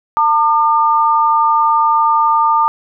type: tone pair together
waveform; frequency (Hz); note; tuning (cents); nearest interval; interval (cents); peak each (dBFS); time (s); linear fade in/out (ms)
sine; 903 / 1204.6; A5 / D6; +45 / +44; perfect fourth; 499; -12; 0.17-2.68; 0
effects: none